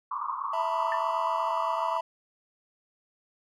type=band-pass noise; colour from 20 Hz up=white; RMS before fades=-33 dBFS; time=0.11-1.98 s; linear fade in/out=5 ms; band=960 to 1200 Hz; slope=96 dB/octave
type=chord; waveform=triangle; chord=E suspended fourth; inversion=none; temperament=equal with one note detuned; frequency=659.3 / 900 / 987.8 Hz; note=E5 / A5 / B5; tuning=0 / +39 / 0 cents; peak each=-31 / -30 / -29 dBFS; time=0.53-2.01 s; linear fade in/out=5 ms
type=tone with exponential decay; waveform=sine; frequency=1783 Hz; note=A6; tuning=22 cents sharp; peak=-27 dBFS; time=0.92-1.04 s; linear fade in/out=1 ms; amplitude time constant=24 ms
effects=none